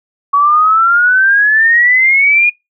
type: exponential sweep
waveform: sine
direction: up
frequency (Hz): 1124 to 2456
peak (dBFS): -6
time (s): 0.33-2.5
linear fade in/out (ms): 10
effects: noise-tail reverb RT60 0.2 s tail -23 dB re dry